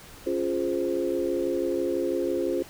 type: chord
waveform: sine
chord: Db major seventh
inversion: none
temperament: equal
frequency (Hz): 277.2 / 349.2 / 415.3 / 523.3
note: Db4 / F4 / Ab4 / C5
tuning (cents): 0 / 0 / 0 / 0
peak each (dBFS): -32 / -27 / -31 / -30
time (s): 0.26-2.63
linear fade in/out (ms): 10
effects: pink hiss -47 dBFS RMS until 2.69 s